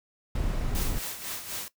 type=noise; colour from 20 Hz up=brown; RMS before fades=-28 dBFS; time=0.35-0.99 s; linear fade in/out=5 ms
type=noise with tremolo; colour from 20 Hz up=white; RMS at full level=-34 dBFS; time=0.75-1.68 s; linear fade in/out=0 ms; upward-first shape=sine; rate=4 Hz; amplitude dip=60%
effects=noise-tail reverb RT60 0.1 s tail -17 dB re dry